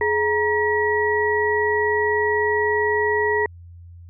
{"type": "tone cluster", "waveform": "sine", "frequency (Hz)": [421.7, 942, 1922], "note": ["G#4", "A#5", "B6"], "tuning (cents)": [26, 18, -48], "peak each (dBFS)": [-20, -24, -22], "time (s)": [0.01, 3.46], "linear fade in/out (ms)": 2, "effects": ["added 86 Hz sine -39 dBFS peak until 4.09 s"]}